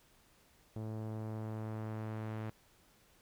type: tone with low-pass filter sweep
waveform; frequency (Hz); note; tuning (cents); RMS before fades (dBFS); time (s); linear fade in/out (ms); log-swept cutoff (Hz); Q
sawtooth; 109.3; A2; -11; -41; 0.76-2.5; 0; 640 to 2200; 0.77
effects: pink hiss -67 dBFS RMS until 3.21 s